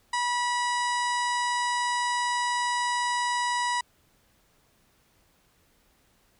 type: harmonic tone with a mistuned harmonic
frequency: 973 Hz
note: B5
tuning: 26 cents flat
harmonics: 1 / 2 / 3 / 4 / 5 / 6 / 7 / 8 / 9 / 10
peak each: -26 / -31 / -39 / -38 / -39 / -46 / -45 / -42 / -43 / -50 dBFS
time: 0.13-3.81 s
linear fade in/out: 5 ms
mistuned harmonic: 5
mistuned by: +40 cents
effects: pink hiss -65 dBFS RMS until 6.39 s